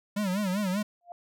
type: tone with vibrato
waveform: square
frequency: 195.5 Hz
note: G3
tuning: 4 cents flat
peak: -27 dBFS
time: 0.16-0.83 s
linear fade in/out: 10 ms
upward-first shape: sine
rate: 5.1 Hz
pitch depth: 140 cents each way
type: tone with exponential growth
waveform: sine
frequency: 698.5 Hz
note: F5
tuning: in tune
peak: -35 dBFS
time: 1.01-1.12 s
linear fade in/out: 1 ms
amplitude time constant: 22 ms
effects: none